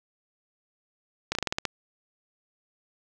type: slowing click train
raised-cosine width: 0.2 ms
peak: -9 dBFS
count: 8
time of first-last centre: 1.32-1.653 s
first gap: 31 ms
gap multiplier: 1.14
effects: none